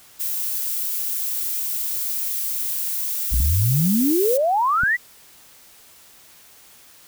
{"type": "noise", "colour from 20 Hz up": "violet", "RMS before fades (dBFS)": -25, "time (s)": [0.19, 4.38], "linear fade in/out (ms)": 20}
{"type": "exponential sweep", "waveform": "sine", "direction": "up", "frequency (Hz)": [53.4, 2027], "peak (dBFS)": -16, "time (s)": [3.31, 4.97], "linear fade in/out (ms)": 20}
{"type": "clicks", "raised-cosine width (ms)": 5, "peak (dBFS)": -17, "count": 3, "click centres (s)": [3.34, 3.403, 4.835]}
{"effects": ["white hiss -49 dBFS RMS until 7.07 s"]}